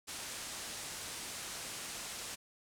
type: low-pass noise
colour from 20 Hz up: white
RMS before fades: -44 dBFS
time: 0.07-2.36 s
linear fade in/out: 20 ms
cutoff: 9800 Hz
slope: 24 dB/octave
effects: none